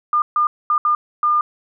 sine tone bursts at uneven times, 1207 Hz, D6, 47 cents sharp, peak -13 dBFS, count 5, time 0.13-0.22 / 0.36-0.47 / 0.7-0.78 / 0.85-0.95 / 1.23-1.41 s, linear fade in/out 2 ms, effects none

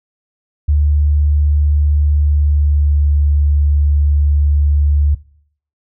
sine tone with pitch glide, 73.7 to 72.85 Hz, D2 to D2, +7 to -13 cents, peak -9 dBFS, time 0.68-5.15 s, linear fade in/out 10 ms, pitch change -20 cents, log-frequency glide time 2.19-3.1 s, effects noise-tail reverb RT60 0.6 s tail -20 dB re dry

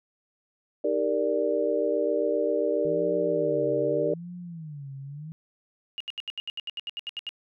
sine chord, Eb major seventh, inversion none, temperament equal with one note detuned, 311.1 / 398.8 / 466.2 / 587.3 Hz, Eb4 / G4 / Bb4 / D5, 0 / +30 / 0 / 0 cents, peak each -31 / -29 / -27 / -27 dBFS, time 0.84-4.14 s, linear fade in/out 5 ms
sine tone with vibrato, 155.56 Hz, D#3, in tune, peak -36 dBFS, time 2.85-5.32 s, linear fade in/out 0 ms, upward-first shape sine, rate 0.83 Hz, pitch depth 230 cents each way
sine tone bursts, 2853 Hz, F7, 36 cents sharp, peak -30 dBFS, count 14, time 5.98-7.291 s, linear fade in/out 0 ms, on 24 ms, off 75 ms
effects none

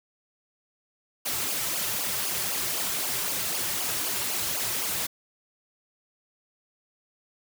white noise with flanger, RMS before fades -29 dBFS, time 1.25-5.07 s, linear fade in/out 10 ms, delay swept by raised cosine 0.51 to 4.21 ms, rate 3.9 Hz, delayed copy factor -0.85, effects none

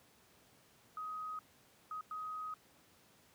sine tone bursts at uneven times, 1258 Hz, D#6, 19 cents sharp, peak -40 dBFS, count 3, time 0.97-1.39 / 1.91-2.01 / 2.11-2.54 s, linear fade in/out 2 ms, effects pink hiss -66 dBFS RMS until 3.34 s + high-pass 100 Hz 12 dB/octave

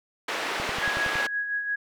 white band-pass noise, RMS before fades -30 dBFS, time 0.28-1.27 s, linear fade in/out 5 ms, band 360 to 2300 Hz, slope 12 dB/octave
click train, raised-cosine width 3 ms, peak -23 dBFS, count 7, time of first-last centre 0.6-1.156 s, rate 10.8 Hz
sine tone with tremolo, 1661.2 Hz, G#6, in tune, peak -24 dBFS, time 0.82-1.76 s, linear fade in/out 10 ms, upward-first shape sine, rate 5.8 Hz, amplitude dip 50%
effects none

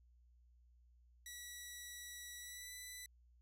10% pulse tone with pitch glide, 1943 to 1987.3 Hz, B6 to B6, -29 to +10 cents, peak -40 dBFS, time 1.26-3.06 s, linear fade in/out 2 ms, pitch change +39 cents, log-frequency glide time 2.38-2.74 s, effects added 60 Hz sine -65 dBFS peak until 3.41 s

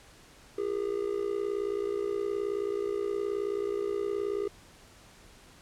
triangle tone with amplitude modulation, 404.3 Hz, G#4, 46 cents flat, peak -23 dBFS, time 0.58-4.48 s, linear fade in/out 5 ms, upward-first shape sine, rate 58.9 Hz, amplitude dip 85%, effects pink hiss -55 dBFS RMS until 5.61 s + low-pass 10000 Hz 12 dB/octave

